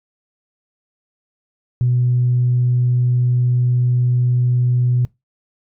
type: tone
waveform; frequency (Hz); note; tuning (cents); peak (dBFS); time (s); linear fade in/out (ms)
sine; 123.47; B2; 0; -12; 1.81-5.05; 0
effects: noise-tail reverb RT60 0.2 s tail -22 dB re dry + tanh soft clip ceiling -8 dBFS